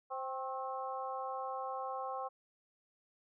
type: harmonic tone with a mistuned harmonic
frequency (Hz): 261.6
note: C4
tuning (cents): 0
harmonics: 2 / 3 / 4 / 5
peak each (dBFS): -43 / -41 / -42 / -48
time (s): 0.1-2.29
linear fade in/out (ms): 20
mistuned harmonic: 4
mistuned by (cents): +51
effects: none